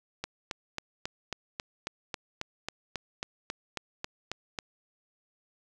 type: click train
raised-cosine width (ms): 0.2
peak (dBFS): -16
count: 17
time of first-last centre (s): 0.24-4.588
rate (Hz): 3.68
effects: none